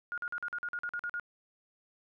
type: tone bursts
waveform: sine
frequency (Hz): 1430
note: F6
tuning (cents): +41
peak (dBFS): -33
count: 11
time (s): 0.12-1.197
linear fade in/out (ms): 0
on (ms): 57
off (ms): 45
effects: none